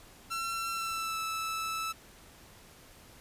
sawtooth tone with pitch glide, 1351 to 1313.3 Hz, E6 to E6, +42 to -7 cents, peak -29 dBFS, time 0.3-1.93 s, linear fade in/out 20 ms, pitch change -49 cents, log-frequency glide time 0.7-1.19 s, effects pink hiss -55 dBFS RMS until 3.2 s + resampled to 32000 Hz

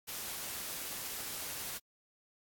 white noise, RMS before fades -41 dBFS, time 0.07-1.79 s, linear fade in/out 20 ms, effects AAC 64 kbps

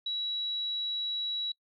sine tone, 3900 Hz, B7, 23 cents flat, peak -30 dBFS, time 0.06-1.52 s, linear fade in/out 5 ms, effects noise-tail reverb RT60 0.1 s tail -22 dB re dry

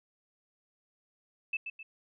sine tone with echo, 2628 Hz, E7, 6 cents flat, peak -29 dBFS, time 1.53-1.57 s, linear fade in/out 5 ms, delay 130 ms, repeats 2, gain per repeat -7 dB, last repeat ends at 1.83 s, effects none

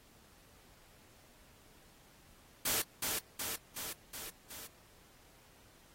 white noise with echo, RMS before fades -33 dBFS, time 2.65-2.82 s, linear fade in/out 5 ms, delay 370 ms, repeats 5, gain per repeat -3 dB, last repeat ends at 4.67 s, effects pink hiss -63 dBFS RMS until 5.94 s + AAC 48 kbps

